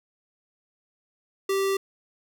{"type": "tone", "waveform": "square", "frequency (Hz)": 390, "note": "G4", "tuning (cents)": -9, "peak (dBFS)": -23, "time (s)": [1.49, 1.77], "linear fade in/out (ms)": 5, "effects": []}